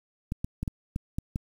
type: clicks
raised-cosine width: 5 ms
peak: -17 dBFS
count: 7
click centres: 0.321 / 0.445 / 0.63 / 0.678 / 0.961 / 1.185 / 1.359 s
effects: 8-bit